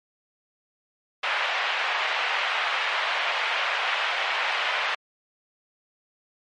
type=band-pass noise; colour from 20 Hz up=white; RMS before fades=-26 dBFS; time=1.23-4.95 s; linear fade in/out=5 ms; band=630 to 2900 Hz; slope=24 dB/octave; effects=MP3 48 kbps